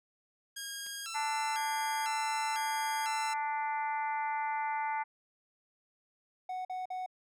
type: tone with vibrato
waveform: 10% pulse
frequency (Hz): 1476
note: F#6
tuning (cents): -5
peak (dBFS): -30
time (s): 0.56-3.34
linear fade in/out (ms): 10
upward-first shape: square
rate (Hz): 1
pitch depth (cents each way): 170
type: clicks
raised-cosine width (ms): 0.2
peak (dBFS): -38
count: 2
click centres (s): 0.863 / 0.868
type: harmonic tone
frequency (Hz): 293.7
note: D4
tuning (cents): 0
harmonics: 3 / 4 / 5 / 6 / 7 / 8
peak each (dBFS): -32 / -45 / -43 / -49 / -41 / -51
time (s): 1.14-5.04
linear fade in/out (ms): 20
type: tone bursts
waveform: triangle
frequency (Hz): 740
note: F#5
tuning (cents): 0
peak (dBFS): -33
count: 3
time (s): 6.49-7.062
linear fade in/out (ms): 5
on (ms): 160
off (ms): 46
effects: none